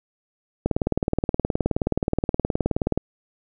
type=click train; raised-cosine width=2 ms; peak=-7 dBFS; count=45; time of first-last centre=0.66-2.976 s; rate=19 Hz; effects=none